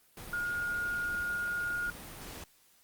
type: tone in noise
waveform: sine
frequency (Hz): 1428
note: F6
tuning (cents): +38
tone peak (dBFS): -31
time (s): 0.33-1.9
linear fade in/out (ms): 2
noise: pink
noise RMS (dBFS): -45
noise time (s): 0.17-2.44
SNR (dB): +11
effects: white hiss -65 dBFS RMS until 2.83 s + Opus 32 kbps